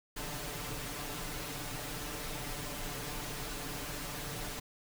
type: noise with comb filter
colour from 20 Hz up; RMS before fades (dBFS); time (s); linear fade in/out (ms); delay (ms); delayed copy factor
pink; -40; 0.16-4.6; 10; 6.8; +1
effects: none